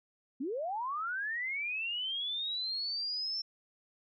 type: linear sweep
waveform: sine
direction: up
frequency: 237.4 to 5400 Hz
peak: -33 dBFS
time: 0.4-3.42 s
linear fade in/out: 10 ms
effects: none